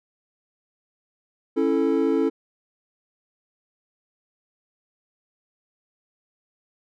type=chord; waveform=triangle; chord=A major; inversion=first; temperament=just; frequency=275 / 330 / 440 Hz; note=C#4 / E4 / A4; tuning=-14 / +2 / 0 cents; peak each=-21 dBFS; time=1.56-2.3 s; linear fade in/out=20 ms; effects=none